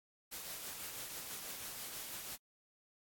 white noise with tremolo, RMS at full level -44 dBFS, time 0.31-2.37 s, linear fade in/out 20 ms, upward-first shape triangle, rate 6.1 Hz, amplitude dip 35%, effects AAC 64 kbps

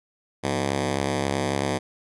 10% pulse ring-modulated tone, 138.59 Hz, C#3, in tune, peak -12 dBFS, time 0.43-1.79 s, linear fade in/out 20 ms, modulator 35.5 Hz, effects resampled to 24000 Hz

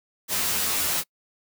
white noise with comb filter, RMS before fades -25 dBFS, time 0.28-1.04 s, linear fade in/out 50 ms, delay 11 ms, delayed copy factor +1, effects noise-tail reverb RT60 0.1 s tail -26 dB re dry

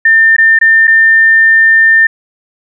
sine tone with dropouts, 1800 Hz, A6, 39 cents sharp, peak -3 dBFS, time 0.05-2.07 s, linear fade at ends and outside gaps 5 ms, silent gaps 0.366-0.382 / 0.589-0.612 / 0.872-0.877 s, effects none

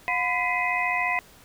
sine tone cluster, 719 / 1008 / 1974 / 2068 / 2513 Hz, F#5 / B5 / B6 / C7 / D#7, -50 / +35 / -1 / -21 / +17 cents, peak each -29 dBFS, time 0.08-1.19 s, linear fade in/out 0 ms, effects pink hiss -52 dBFS RMS until 1.44 s

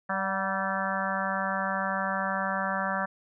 harmonic tone with a mistuned harmonic, 193.3 Hz, G3, 24 cents flat, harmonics 1 / 3 / 4 / 5 / 6 / 7 / 8 / 9, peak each -35 / -35 / -35 / -35 / -35 / -35 / -35 / -35 dBFS, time 0.09-3.06 s, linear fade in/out 10 ms, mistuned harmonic 4, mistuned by -41 cents, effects none

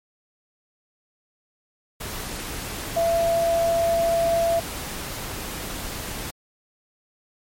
sine tone in noise, 672 Hz, E5, 33 cents sharp, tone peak -18 dBFS, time 2.96-4.6 s, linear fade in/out 10 ms, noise pink, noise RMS -32 dBFS, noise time 2-6.31 s, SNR +11 dB, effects MP3 64 kbps

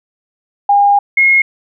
sine tone pair in turn, 810 / 2157 Hz, G#5 / C#7, -43 / -48 cents, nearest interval octave + perfect fourth, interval 1695 cents, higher second, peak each -6 dBFS, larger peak neither, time 0.69-0.99 / 1.17-1.42 s, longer first, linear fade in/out 5 ms, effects none

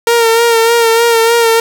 sawtooth tone with vibrato, 461.3 Hz, A#4, 18 cents flat, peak -3 dBFS, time 0.07-1.6 s, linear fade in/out 2 ms, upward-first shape sine, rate 3.3 Hz, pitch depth 36 cents each way, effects none

